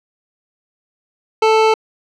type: tone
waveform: 25% pulse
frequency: 440 Hz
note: A4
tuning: in tune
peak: -6 dBFS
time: 1.42-1.74 s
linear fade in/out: 5 ms
effects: low-pass 4000 Hz 12 dB/octave